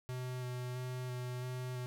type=tone with vibrato; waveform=square; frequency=125.7 Hz; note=B2; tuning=31 cents sharp; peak=-39 dBFS; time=0.09-1.86 s; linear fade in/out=0 ms; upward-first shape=square; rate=1.5 Hz; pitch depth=12 cents each way; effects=none